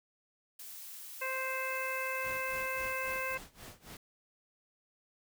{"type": "noise", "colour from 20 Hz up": "blue", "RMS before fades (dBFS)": -47, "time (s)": [0.59, 3.35], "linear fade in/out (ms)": 5}
{"type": "harmonic tone", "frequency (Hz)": 523.3, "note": "C5", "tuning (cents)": 0, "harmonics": [1, 2, 3, 4, 5], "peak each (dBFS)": [-40, -40, -40, -40, -40], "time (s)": [1.21, 3.38], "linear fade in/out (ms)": 10}
{"type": "noise with tremolo", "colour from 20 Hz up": "pink", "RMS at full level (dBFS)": -48, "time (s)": [2.24, 3.97], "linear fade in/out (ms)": 2, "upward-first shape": "sine", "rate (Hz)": 3.7, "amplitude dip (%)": 90}
{"effects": []}